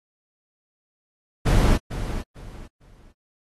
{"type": "noise with echo", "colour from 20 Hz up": "brown", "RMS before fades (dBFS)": -17, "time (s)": [1.45, 1.78], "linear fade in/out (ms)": 20, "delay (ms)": 450, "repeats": 3, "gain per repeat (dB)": -11, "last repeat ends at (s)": 3.13, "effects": ["AAC 32 kbps"]}